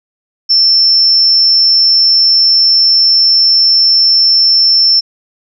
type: tone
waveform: sine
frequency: 5360 Hz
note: E8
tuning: 28 cents sharp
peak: -5 dBFS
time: 0.49-5.01 s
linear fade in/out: 20 ms
effects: none